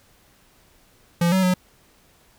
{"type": "tone with pitch steps", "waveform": "square", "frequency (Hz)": [171.6, 188.5, 182.8], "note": ["F3", "F#3", "F#3"], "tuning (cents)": [-30, 32, -21], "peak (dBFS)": -17, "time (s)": [1.21, 1.54], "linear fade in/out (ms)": 5, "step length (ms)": 110, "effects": ["pink hiss -57 dBFS RMS until 2.38 s"]}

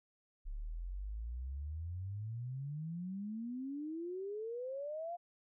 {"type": "exponential sweep", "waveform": "sine", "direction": "up", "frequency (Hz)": [33.94, 710], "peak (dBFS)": -39, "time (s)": [0.45, 5.17], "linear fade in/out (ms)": 20, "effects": []}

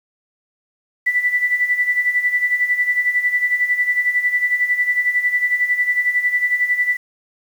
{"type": "tone with tremolo", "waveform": "sine", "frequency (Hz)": 1975.5, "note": "B6", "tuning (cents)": 0, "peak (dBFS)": -12, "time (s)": [1.06, 6.97], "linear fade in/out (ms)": 10, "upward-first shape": "sine", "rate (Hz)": 11, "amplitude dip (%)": 70, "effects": ["7-bit"]}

